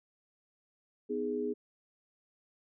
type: chord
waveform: sine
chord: G# minor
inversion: first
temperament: just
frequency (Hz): 249.2 / 311.5 / 415.3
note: B3 / D#4 / G#4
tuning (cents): +16 / +2 / 0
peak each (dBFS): -37 / -39 / -33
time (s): 1.09-1.54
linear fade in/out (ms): 20
effects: none